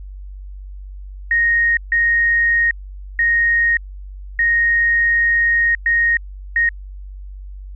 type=tone bursts at uneven times; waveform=sine; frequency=1864.7 Hz; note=A#6; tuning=in tune; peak=-12 dBFS; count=6; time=1.31-1.77 / 1.92-2.71 / 3.19-3.77 / 4.39-5.75 / 5.86-6.17 / 6.56-6.69 s; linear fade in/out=2 ms; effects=added 48 Hz sine -30 dBFS peak until 7.75 s